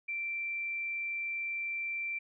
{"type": "tone", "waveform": "sine", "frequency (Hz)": 2349, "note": "D7", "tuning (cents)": 0, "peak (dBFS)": -33, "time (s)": [0.08, 2.19], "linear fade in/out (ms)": 10, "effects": []}